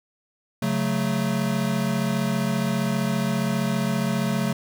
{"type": "chord", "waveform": "square", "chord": "F# minor", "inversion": "second", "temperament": "equal", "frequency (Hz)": [138.59, 185, 220], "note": ["C#3", "F#3", "A3"], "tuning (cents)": [0, 0, 0], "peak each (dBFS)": [-28, -27, -26], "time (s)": [0.62, 4.53], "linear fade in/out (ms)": 5, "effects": []}